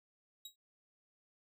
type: tone with exponential decay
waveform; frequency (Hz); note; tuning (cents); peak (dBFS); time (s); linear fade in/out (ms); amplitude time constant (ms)
sawtooth; 3824; A#7; +43; -40; 0.45-0.56; 5; 22
effects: none